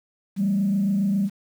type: tone with frequency modulation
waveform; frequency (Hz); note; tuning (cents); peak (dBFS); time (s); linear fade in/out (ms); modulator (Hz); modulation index
sine; 197.8; G3; +16; -18; 0.36-1.3; 50; 27.3; 0.53
effects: tanh soft clip ceiling -14 dBFS + 8-bit